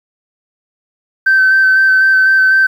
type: tone with vibrato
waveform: sine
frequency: 1543 Hz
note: G6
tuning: 28 cents flat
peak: -5 dBFS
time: 1.26-2.67 s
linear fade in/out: 10 ms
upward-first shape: square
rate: 4 Hz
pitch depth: 13 cents each way
effects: tanh soft clip ceiling -3 dBFS + 7-bit